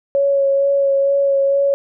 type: tone with vibrato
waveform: sine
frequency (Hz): 554.4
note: C#5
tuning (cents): 0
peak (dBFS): -12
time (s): 0.15-1.74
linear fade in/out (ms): 0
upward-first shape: sine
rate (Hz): 2.2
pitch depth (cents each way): 15
effects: none